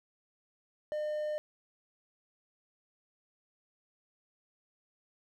triangle tone, 605 Hz, D#5, 49 cents flat, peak -30 dBFS, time 0.92-1.38 s, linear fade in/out 0 ms, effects none

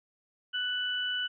sine tone pair together, 1488 / 2976 Hz, F#6 / F#7, +9 / +9 cents, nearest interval octave, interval 1200 cents, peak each -33 / -31 dBFS, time 0.53-1.28 s, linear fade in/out 20 ms, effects none

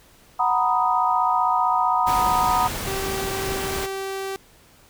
sine chord, B major seventh, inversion second, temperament equal, 740 / 932.3 / 987.8 / 1244.5 Hz, F#5 / A#5 / B5 / D#6, 0 / 0 / 0 / 0 cents, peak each -23 dBFS, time 0.39-2.68 s, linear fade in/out 10 ms
pink noise, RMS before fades -29 dBFS, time 2.06-3.87 s, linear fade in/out 20 ms
sawtooth tone, 387.6 Hz, G4, 20 cents flat, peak -23 dBFS, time 2.87-4.36 s, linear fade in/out 0 ms
effects pink hiss -53 dBFS RMS until 4.89 s

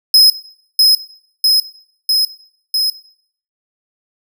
45% pulse tone with echo, 5110 Hz, D#8, 45 cents sharp, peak -5 dBFS, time 0.14-0.3 s, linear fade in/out 2 ms, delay 650 ms, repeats 4, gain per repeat -2 dB, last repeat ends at 2.9 s, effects noise-tail reverb RT60 0.6 s tail -17 dB re dry

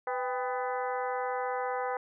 harmonic tone with a mistuned harmonic, 250 Hz, B3, 21 cents sharp, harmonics 2 / 3 / 4 / 5 / 6 / 7 / 8, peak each -34 / -34 / -38 / -40 / -42 / -46 / -46 dBFS, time 0.07-1.97 s, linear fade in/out 2 ms, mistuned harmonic 3, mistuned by +80 cents, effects none

